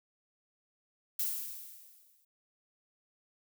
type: noise with exponential decay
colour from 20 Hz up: violet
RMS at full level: -31 dBFS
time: 1.19-2.25 s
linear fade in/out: 5 ms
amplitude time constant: 230 ms
effects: none